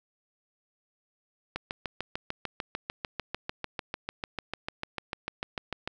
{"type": "click train", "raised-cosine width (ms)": 0.3, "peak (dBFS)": -16, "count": 30, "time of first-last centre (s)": [1.56, 5.875], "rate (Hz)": 6.72, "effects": []}